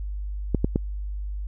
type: clicks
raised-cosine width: 3 ms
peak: -8 dBFS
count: 3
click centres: 0.547 / 0.645 / 0.759 s
effects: added 50 Hz sine -28 dBFS peak until 1.47 s